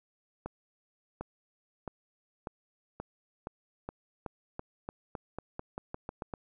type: accelerating click train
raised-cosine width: 1 ms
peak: -23 dBFS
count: 18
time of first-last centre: 0.46-6.338 s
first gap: 750 ms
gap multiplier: 0.89
effects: none